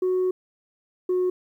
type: tone pair in turn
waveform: sine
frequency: 368.7 / 364.9 Hz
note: F#4 / F#4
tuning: -6 / -24 cents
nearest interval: unison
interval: 18 cents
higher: first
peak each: -18 dBFS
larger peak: neither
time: 0.02-0.31 / 1.09-1.3 s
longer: first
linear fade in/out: 5 ms
effects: tanh soft clip ceiling -18 dBFS + 10-bit